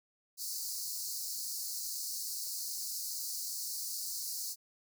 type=high-pass noise; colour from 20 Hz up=pink; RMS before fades=-39 dBFS; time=0.37-4.56 s; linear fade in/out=50 ms; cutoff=4300 Hz; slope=96 dB/octave; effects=none